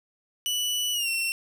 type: tone with pitch glide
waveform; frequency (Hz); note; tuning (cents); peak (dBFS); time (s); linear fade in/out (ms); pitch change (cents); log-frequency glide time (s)
sawtooth; 2960 to 2714; F#7 to E7; 0 to +50; -22; 0.46-1.32; 0; -150; 0.93-1.09
effects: none